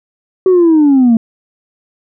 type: linear sweep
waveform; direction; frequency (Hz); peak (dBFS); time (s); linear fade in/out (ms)
sine; down; 380 to 221.2; -3; 0.46-1.17; 2
effects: tanh soft clip ceiling -3 dBFS